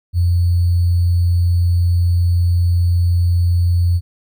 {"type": "tone with sample-and-hold", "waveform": "sine", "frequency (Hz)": 87.31, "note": "F2", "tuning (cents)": 0, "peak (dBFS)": -11, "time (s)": [0.13, 4.01], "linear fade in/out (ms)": 50, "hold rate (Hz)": 4410, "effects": []}